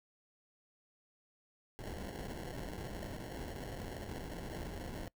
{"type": "noise with sample-and-hold", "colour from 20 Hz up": "pink", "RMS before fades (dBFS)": -44, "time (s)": [1.79, 5.08], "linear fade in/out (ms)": 0, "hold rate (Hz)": 1225, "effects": ["noise-tail reverb RT60 0.1 s tail -23 dB re dry"]}